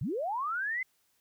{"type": "linear sweep", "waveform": "sine", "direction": "up", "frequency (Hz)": [95.8, 2086], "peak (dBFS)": -30, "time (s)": [0.01, 0.83], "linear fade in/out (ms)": 5, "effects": ["white hiss -72 dBFS RMS until 1.2 s"]}